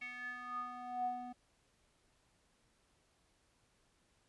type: tone with band-pass filter sweep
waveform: square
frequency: 246.9 Hz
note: B3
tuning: in tune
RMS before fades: -43 dBFS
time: 0.01-1.33 s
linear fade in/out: 10 ms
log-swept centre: 2300 to 540 Hz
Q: 9.1
effects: pink hiss -74 dBFS RMS until 4.28 s + resampled to 24000 Hz